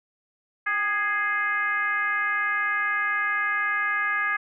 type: tone with frequency modulation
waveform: sine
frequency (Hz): 1661.2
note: G#6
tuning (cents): 0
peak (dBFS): -22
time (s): 0.66-4.37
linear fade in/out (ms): 10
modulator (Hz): 432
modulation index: 1.1
effects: none